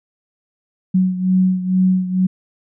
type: beating tone pair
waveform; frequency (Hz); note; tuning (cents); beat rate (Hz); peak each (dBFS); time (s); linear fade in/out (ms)
sine; 185 / 187.2; F#3 / F#3; 0 / +20; 2.2; -14 / -19; 0.94-2.27; 10
effects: none